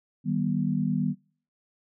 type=chord; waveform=sine; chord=Eb augmented; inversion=none; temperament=just; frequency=155.56 / 194.45 / 243.1 Hz; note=Eb3 / G3 / B3; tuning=0 / -14 / -27 cents; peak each=-28 dBFS; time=0.24-1.15 s; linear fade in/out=50 ms; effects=noise-tail reverb RT60 0.5 s tail -25 dB re dry